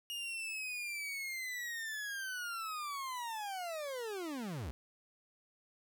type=linear sweep; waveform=40% pulse; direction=down; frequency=2859 to 55 Hz; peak=-38 dBFS; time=0.1-4.71 s; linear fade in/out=0 ms; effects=none